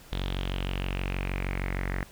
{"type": "tone with low-pass filter sweep", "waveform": "sawtooth", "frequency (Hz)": 46.39, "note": "F#1", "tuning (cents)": 5, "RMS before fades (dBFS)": -31, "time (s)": [0.12, 2.03], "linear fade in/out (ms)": 0, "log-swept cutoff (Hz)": [3600, 1900], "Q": 5.2, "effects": ["pink hiss -52 dBFS RMS until 2.11 s"]}